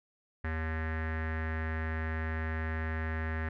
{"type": "tone with low-pass filter", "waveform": "square", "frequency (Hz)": 79.8, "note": "D#2", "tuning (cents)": 44, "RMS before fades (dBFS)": -34, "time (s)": [0.44, 3.49], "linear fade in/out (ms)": 5, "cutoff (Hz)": 1800, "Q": 6.4, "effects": []}